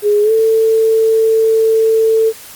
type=tone with pitch glide; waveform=sine; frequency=415.3 to 445.1 Hz; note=G#4 to A4; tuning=0 to +20 cents; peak=-8 dBFS; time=0.02-2.33 s; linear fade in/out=50 ms; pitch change=+120 cents; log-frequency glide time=0.22-0.32 s; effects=white hiss -35 dBFS RMS until 2.55 s + Opus 32 kbps